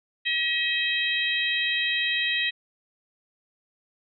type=harmonic tone; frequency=638 Hz; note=D#5; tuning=43 cents sharp; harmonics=3 / 4 / 5 / 6; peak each=-27 / -28 / -29 / -30 dBFS; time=0.25-2.51 s; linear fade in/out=20 ms; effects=none